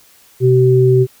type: tone pair together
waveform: sine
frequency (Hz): 127.24 / 381.3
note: C3 / G4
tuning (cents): -48 / -48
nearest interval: octave + perfect fifth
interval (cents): 1900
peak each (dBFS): -10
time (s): 0.4-1.07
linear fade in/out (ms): 50
effects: white hiss -48 dBFS RMS until 1.2 s